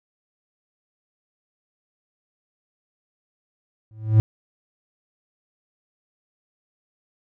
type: tone with exponential growth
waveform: triangle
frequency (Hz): 109.2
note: A2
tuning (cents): -13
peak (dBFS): -6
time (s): 3.91-4.2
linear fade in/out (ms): 0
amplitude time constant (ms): 62
effects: none